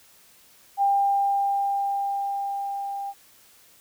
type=tone with level ramp; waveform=sine; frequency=797 Hz; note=G5; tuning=28 cents sharp; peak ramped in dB=-17 to -29 dBFS; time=0.77-3.14 s; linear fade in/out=50 ms; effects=white hiss -55 dBFS RMS until 3.8 s